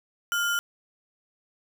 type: tone with sample-and-hold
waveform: sine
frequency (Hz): 1404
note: F6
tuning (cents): +9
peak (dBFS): -23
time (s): 0.32-0.59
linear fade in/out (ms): 0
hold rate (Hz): 4410
effects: none